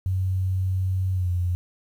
sine tone with pitch glide, 93.6 to 88.91 Hz, F#2 to F2, +20 to +31 cents, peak -21 dBFS, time 0.06-1.55 s, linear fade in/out 0 ms, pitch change -89 cents, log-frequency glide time 1.13-1.29 s, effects 9-bit

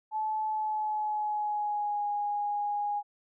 sine tone with pitch glide, 865 to 824.5 Hz, A5 to G#5, -30 to -13 cents, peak -28 dBFS, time 0.11-3.03 s, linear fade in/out 50 ms, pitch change -83 cents, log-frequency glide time 0.47-2.06 s, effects none

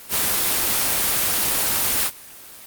white noise, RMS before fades -20 dBFS, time 0.09-2.11 s, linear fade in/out 50 ms, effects white hiss -41 dBFS RMS until 2.66 s + Opus 24 kbps

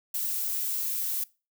violet noise, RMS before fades -30 dBFS, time 0.14-1.24 s, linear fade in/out 5 ms, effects noise-tail reverb RT60 0.3 s tail -22 dB re dry

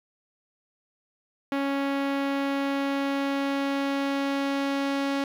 sawtooth tone with low-pass filter sweep, 277.2 Hz, C#4, in tune, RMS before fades -27 dBFS, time 1.52-5.24 s, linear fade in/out 2 ms, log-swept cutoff 2800 to 4400 Hz, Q 0.88, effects 9-bit

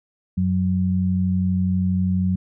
sine tone pair together, 92.4 / 184.8 Hz, F#2 / F#3, -2 / -2 cents, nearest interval octave, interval 1200 cents, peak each -22 / -19 dBFS, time 0.37-2.36 s, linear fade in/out 10 ms, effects none

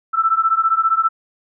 sine beating tone pair, 1319 / 1334 Hz, E6 / E6, +1 / +20 cents, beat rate 15 Hz, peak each -16 / -17 dBFS, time 0.13-1.09 s, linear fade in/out 20 ms, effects none

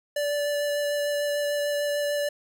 square tone with vibrato, 582 Hz, D5, 16 cents flat, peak -25 dBFS, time 0.16-2.29 s, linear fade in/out 5 ms, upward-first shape sine, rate 6.7 Hz, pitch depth 9 cents each way, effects none

